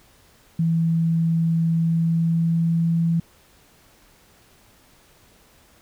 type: tone with pitch glide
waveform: sine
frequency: 164.81 to 166.72 Hz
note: E3 to E3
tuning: 0 to +20 cents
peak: -17 dBFS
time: 0.59-3.2 s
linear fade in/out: 5 ms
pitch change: +20 cents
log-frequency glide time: 1.73-3 s
effects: pink hiss -55 dBFS RMS until 5.81 s